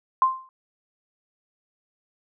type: tone with exponential decay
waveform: sine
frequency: 1046.5 Hz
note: C6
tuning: in tune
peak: -12 dBFS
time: 0.22-0.49 s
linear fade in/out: 1 ms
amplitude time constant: 57 ms
effects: none